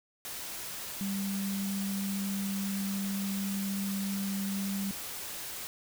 sine tone in noise, 196.9 Hz, G3, 8 cents sharp, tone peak -31 dBFS, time 1.01-4.91 s, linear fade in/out 0 ms, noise white, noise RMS -40 dBFS, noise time 0.25-5.67 s, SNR +6 dB, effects none

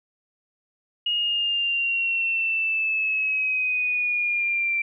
sine linear sweep, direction down, 2874 to 2347 Hz, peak -21 dBFS, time 1.06-4.82 s, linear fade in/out 5 ms, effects none

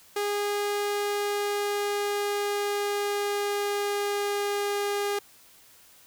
sawtooth tone with pitch glide, 410 to 406.9 Hz, G#4 to G#4, -22 to -35 cents, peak -22 dBFS, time 0.16-5.19 s, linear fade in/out 5 ms, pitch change -13 cents, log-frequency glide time 0.76-4.81 s, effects white hiss -55 dBFS RMS until 6.06 s

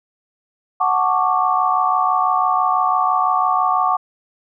sine chord, D major seventh, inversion first, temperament equal, 740 / 880 / 1108.7 / 1174.7 Hz, F#5 / A5 / C#6 / D6, 0 / 0 / 0 / 0 cents, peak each -19 / -23 / -19 / -19 dBFS, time 0.8-3.97 s, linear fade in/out 10 ms, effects none

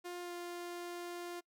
sawtooth tone with pitch glide, 353.2 to 349.5 Hz, F4 to F4, +20 to +1 cents, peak -38 dBFS, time 0.04-1.41 s, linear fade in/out 20 ms, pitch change -19 cents, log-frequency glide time 0.22-0.32 s, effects noise-tail reverb RT60 0.1 s tail -24 dB re dry

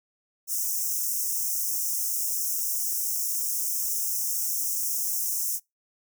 white high-pass noise, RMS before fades -28 dBFS, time 0.47-5.6 s, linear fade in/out 50 ms, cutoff 5400 Hz, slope 96 dB/octave, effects noise-tail reverb RT60 0.2 s tail -25 dB re dry

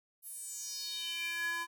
square tone with high-pass filter sweep, 337.7 Hz, E4, 42 cents sharp, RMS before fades -39 dBFS, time 0.22-1.67 s, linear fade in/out 50 ms, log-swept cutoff 12000 to 1200 Hz, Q 4.6, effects none

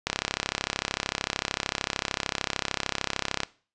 click train, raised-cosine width 0.2 ms, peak -7 dBFS, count 113, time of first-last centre 0.07-3.433 s, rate 33.3 Hz, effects noise-tail reverb RT60 0.4 s tail -20 dB re dry + resampled to 22050 Hz

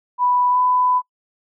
sine tone with pitch glide, 987.8 to 999.3 Hz, B5 to B5, 0 to +20 cents, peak -14 dBFS, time 0.18-1.02 s, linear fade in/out 50 ms, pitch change +20 cents, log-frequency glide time 0.5-0.58 s, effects noise-tail reverb RT60 0.1 s tail -24 dB re dry

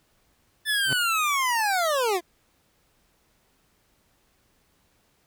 25% pulse linear sweep, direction down, 1760 to 329.6 Hz, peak -18 dBFS, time 0.65-2.21 s, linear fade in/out 50 ms
sawtooth tone with exponential growth, 134.9 Hz, C#3, 47 cents flat, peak -21 dBFS, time 0.82-0.93 s, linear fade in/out 2 ms, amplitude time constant 22 ms
effects pink hiss -66 dBFS RMS until 5.26 s

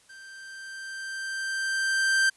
45% pulse tone with level ramp, 1568 Hz, G6, in tune, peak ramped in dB -45 to -19 dBFS, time 0.09-2.3 s, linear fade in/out 10 ms, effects white hiss -60 dBFS RMS until 2.36 s + resampled to 24000 Hz

